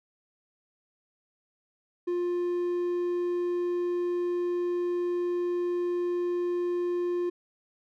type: tone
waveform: triangle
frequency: 352.2 Hz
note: F4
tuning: 15 cents sharp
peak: -24 dBFS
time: 2.07-7.3 s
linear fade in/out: 10 ms
effects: none